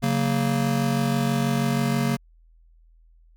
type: chord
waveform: square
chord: F# major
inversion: second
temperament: just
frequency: 138.75 / 185 / 231.2 Hz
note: C#3 / F#3 / A#3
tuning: +2 / 0 / -14 cents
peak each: -25 / -29 / -25 dBFS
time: 0.02-2.17 s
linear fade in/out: 20 ms
effects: added 41 Hz sine -52 dBFS peak until 3.36 s